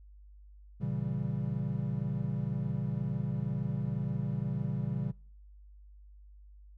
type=chord; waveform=triangle; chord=A# diminished seventh; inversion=none; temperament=equal; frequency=116.54 / 138.59 / 164.81 / 196 Hz; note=A#2 / C#3 / E3 / G3; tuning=0 / 0 / 0 / 0 cents; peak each=-35 / -32 / -36 / -36 dBFS; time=0.8-5.12 s; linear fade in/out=20 ms; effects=noise-tail reverb RT60 0.5 s tail -25 dB re dry + added 50 Hz sine -51 dBFS peak until 6.77 s